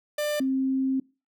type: tone pair in turn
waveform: 45% pulse / sine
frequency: 595 / 265 Hz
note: D5 / C4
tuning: +22 / +22 cents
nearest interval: octave + major second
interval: 1400 cents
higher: first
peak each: -25 / -22 dBFS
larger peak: second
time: 0.18-0.4 / 0.4-1 s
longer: second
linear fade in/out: 5 ms
effects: noise-tail reverb RT60 0.3 s tail -23 dB re dry